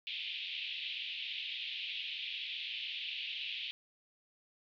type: band-pass noise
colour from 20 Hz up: pink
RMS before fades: -41 dBFS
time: 0.07-3.71 s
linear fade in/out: 0 ms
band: 2500 to 3700 Hz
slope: 48 dB/octave
effects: none